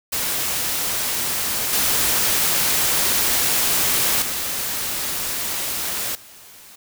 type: noise with level steps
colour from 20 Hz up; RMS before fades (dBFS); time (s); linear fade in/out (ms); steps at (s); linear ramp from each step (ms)
white; -23 / -19 / -25 / -44; 0.12-6.76; 10; 1.73 / 4.22 / 6.15; 2
effects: none